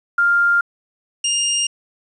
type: tone pair in turn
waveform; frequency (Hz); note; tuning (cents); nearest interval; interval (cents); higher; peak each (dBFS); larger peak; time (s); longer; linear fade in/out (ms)
sine / 20% pulse; 1399 / 2818; F6 / F7; +3 / +15; octave; 1212; second; -12; neither; 0.18-0.61 / 1.24-1.67; neither; 5
effects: resampled to 22050 Hz + 8-bit